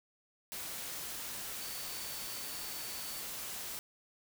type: tone in noise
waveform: sine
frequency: 4511 Hz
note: C#8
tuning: 29 cents sharp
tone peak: -49 dBFS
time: 1.61-3.2 s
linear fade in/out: 0 ms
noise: white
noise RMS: -42 dBFS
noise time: 0.52-3.79 s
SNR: -10 dB
effects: none